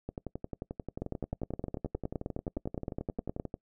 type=two click trains; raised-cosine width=2 ms; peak=-23 / -20 dBFS; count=40 / 24; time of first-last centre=0.09-3.541 / 1.02-3.398 s; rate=11.3 / 9.67 Hz; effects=noise-tail reverb RT60 0.1 s tail -24 dB re dry